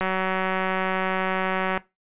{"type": "click train", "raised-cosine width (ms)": 0.5, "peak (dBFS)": -10, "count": 333, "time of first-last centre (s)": [0.01, 1.776], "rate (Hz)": 188, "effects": ["noise-tail reverb RT60 0.2 s tail -18 dB re dry", "resampled to 8000 Hz"]}